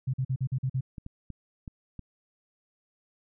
sine tone bursts, 130.6 Hz, C3, 3 cents flat, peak -25 dBFS, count 7, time 0.07-0.809 s, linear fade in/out 10 ms, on 67 ms, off 45 ms
clicks, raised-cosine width 5 ms, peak -27 dBFS, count 5, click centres 0.982 / 1.064 / 1.303 / 1.678 / 1.993 s
effects none

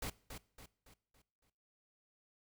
pink noise with echo, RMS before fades -41 dBFS, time 0.02-0.1 s, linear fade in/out 5 ms, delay 280 ms, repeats 5, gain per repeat -7 dB, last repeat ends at 1.5 s, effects noise-tail reverb RT60 0.6 s tail -21 dB re dry

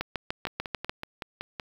two click trains, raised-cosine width 0.3 ms, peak -13 / -18 dBFS, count 7 / 7, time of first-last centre 0.01-0.895 / 0.47-1.598 s, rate 6.78 / 5.32 Hz, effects 7-bit

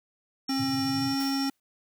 sine tone with tremolo, 5470 Hz, F8, 37 cents flat, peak -31 dBFS, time 0.48-1.49 s, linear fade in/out 5 ms, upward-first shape triangle, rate 13 Hz, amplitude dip 40%
square tone with pitch glide, 268.6 to 272.7 Hz, C4 to C#4, +46 to -28 cents, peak -27 dBFS, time 0.49-1.5 s, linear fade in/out 5 ms, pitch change +26 cents, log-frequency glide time 0.84-1.11 s
white band-pass noise, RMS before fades -38 dBFS, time 0.57-1.15 s, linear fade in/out 10 ms, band 100 to 150 Hz, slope 96 dB/octave
white noise with exponential decay, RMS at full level -39 dBFS, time 1.2-1.6 s, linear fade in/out 2 ms, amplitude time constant 85 ms
effects none

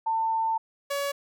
sine / sawtooth tone pair in turn, 896 / 564.4 Hz, A5 / C#5, +31 / +31 cents, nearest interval minor sixth, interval 800 cents, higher first, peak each -23 dBFS, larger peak neither, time 0.06-0.58 / 0.9-1.12 s, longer first, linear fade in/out 10 ms, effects none

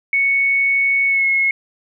sine tone with pitch glide, 2217 to 2173 Hz, C#7 to C#7, 0 to -35 cents, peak -13 dBFS, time 0.13-1.51 s, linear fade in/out 2 ms, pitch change -35 cents, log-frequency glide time 1.07-1.26 s, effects none

